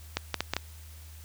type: clicks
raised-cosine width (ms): 0.2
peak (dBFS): -10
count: 5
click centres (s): 0.17 / 0.343 / 0.406 / 0.536 / 0.566
effects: added 78 Hz sine -45 dBFS peak until 1.24 s + white hiss -54 dBFS RMS until 1.24 s